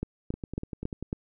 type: two click trains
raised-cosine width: 3 ms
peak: -22 / -17 dBFS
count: 8 / 5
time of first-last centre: 0.34-1.026 / 0.03-1.129 s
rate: 10.2 / 3.64 Hz
effects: none